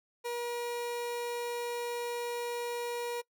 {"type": "tone", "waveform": "30% pulse", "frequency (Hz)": 478.4, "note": "A#4", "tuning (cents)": 45, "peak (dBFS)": -31, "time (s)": [0.24, 3.22], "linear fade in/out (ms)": 20, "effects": ["noise-tail reverb RT60 0.1 s tail -23 dB re dry"]}